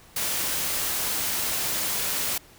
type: noise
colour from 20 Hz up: white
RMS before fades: -27 dBFS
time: 0.16-2.38 s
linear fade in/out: 5 ms
effects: pink hiss -52 dBFS RMS until 2.58 s